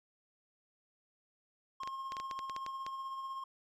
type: tone with tremolo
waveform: triangle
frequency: 1071 Hz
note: C6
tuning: 40 cents sharp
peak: -36 dBFS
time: 1.8-3.44 s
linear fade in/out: 5 ms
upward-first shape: sine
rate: 16 Hz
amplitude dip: 35%
type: clicks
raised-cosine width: 0.2 ms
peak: -26 dBFS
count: 11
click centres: 1.834 / 1.875 / 2.121 / 2.168 / 2.2 / 2.312 / 2.391 / 2.497 / 2.564 / 2.664 / 2.865 s
effects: none